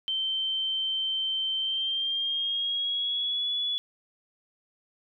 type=tone with pitch glide; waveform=sine; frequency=3110 to 3411 Hz; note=G7 to G#7; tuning=-14 to +46 cents; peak=-26 dBFS; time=0.08-3.78 s; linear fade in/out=0 ms; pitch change=+160 cents; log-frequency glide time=1.58-3.5 s; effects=none